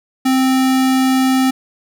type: tone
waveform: square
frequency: 261.6 Hz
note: C4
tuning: in tune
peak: -12 dBFS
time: 0.25-1.51 s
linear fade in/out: 10 ms
effects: none